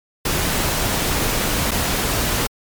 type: noise with dropouts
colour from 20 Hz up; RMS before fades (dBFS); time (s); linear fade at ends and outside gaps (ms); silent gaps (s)
pink; -20; 0.25-2.47; 5; 1.71-1.715
effects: MP3 96 kbps